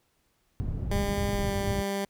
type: low-pass noise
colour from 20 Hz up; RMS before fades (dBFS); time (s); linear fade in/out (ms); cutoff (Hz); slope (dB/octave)
white; -31; 0.6-1.82; 0; 110; 12
type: tone with pitch glide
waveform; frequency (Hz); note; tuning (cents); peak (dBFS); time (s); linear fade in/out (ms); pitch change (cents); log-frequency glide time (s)
15% pulse; 201.1 to 198.33; G3 to G3; +44 to +20; -22; 0.91-2.05; 5; -24; 1.34-1.52
effects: pink hiss -71 dBFS RMS until 2.09 s